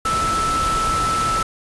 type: tone in noise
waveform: sine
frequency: 1318.5 Hz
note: E6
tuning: in tune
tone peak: -18 dBFS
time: 0.05-1.43 s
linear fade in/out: 5 ms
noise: pink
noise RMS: -25 dBFS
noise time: 0.05-1.43 s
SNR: +4 dB
effects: resampled to 24000 Hz